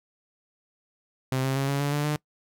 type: tone with pitch steps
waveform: sawtooth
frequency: 130.9 / 133.88 / 136.93 / 140.05 / 143.24 / 146.51 / 149.84 Hz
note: C3 / C3 / C#3 / C#3 / D3 / D3 / D3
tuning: +1 / +40 / -21 / +18 / -43 / -4 / +35 cents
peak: -20 dBFS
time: 1.32-2.16 s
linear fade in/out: 2 ms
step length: 120 ms
effects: noise-tail reverb RT60 0.1 s tail -23 dB re dry